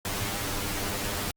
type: noise with comb filter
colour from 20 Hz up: pink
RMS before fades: -31 dBFS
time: 0.05-1.31 s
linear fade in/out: 0 ms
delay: 10 ms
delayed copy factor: +0.75
effects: Opus 48 kbps